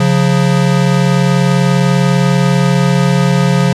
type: tone pair together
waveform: square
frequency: 138.1 / 178.31 Hz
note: C#3 / F3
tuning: -6 / +36 cents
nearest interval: major third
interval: 442 cents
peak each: -12 dBFS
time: 0-3.73 s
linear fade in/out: 5 ms
effects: low-pass 8000 Hz 12 dB/octave